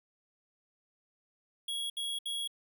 square tone bursts, 3322 Hz, G#7, in tune, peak -34 dBFS, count 3, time 1.68-2.476 s, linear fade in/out 5 ms, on 220 ms, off 68 ms, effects none

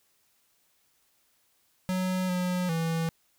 square tone with pitch steps, 184.9 / 180.8 / 164.2 Hz, F#3 / F#3 / E3, -1 / -40 / -6 cents, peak -27 dBFS, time 1.89-3.09 s, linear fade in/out 0 ms, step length 400 ms, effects white hiss -69 dBFS RMS until 3.38 s

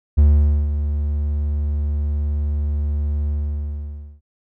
triangle tone with ADSR envelope, 73.42 Hz, D2, in tune, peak -6 dBFS, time 0.17-4.21 s, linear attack 17 ms, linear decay 490 ms, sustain -10 dB, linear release 920 ms, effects none

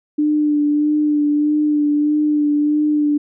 sine tone with vibrato, 297.5 Hz, D4, 22 cents sharp, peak -13 dBFS, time 0.18-3.18 s, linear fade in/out 10 ms, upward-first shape sine, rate 1.6 Hz, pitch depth 22 cents each way, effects none

